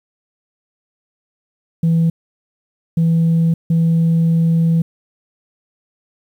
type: tone bursts at uneven times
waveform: sine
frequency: 165.1 Hz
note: E3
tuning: 3 cents sharp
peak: -9 dBFS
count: 3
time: 1.83-2.1 / 2.97-3.54 / 3.7-4.82 s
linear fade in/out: 5 ms
effects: tanh soft clip ceiling -9 dBFS + 8-bit